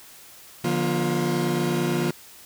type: tone cluster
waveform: 40% pulse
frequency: 147 / 175.9 / 240.5 / 351.7 Hz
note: D3 / F3 / B3 / F4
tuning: +2 / +13 / -46 / +12 cents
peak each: -27 dBFS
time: 0.64-2.11 s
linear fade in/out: 5 ms
effects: white hiss -47 dBFS RMS until 2.45 s